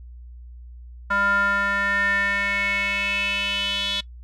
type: tone with band-pass filter sweep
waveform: square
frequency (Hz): 200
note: G3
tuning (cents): +35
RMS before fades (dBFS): -23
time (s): 1.1-4.01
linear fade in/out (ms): 10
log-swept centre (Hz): 1300 to 3400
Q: 6.4
effects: noise-tail reverb RT60 0.1 s tail -20 dB re dry + added 60 Hz sine -38 dBFS peak until 4.23 s